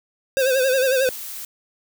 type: tone with vibrato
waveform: square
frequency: 523.3 Hz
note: C5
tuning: in tune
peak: -17 dBFS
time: 0.37-1.09 s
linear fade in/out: 0 ms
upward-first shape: sine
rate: 11 Hz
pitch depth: 71 cents each way
type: noise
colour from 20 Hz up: blue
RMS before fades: -33 dBFS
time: 0.39-1.45 s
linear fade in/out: 2 ms
effects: none